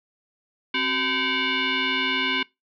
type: tone with frequency modulation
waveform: sine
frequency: 376 Hz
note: F#4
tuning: 28 cents sharp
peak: -21 dBFS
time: 0.74-2.43 s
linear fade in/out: 5 ms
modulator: 640 Hz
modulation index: 4.9
effects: noise-tail reverb RT60 0.2 s tail -23 dB re dry